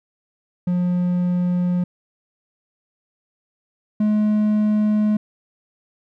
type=tone pair in turn; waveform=triangle; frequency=178.2 / 211.9 Hz; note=F3 / G#3; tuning=+35 / +35 cents; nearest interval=minor third; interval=300 cents; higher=second; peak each=-15 / -13 dBFS; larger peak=second; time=0.67-1.84 / 4-5.17 s; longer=neither; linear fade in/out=5 ms; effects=none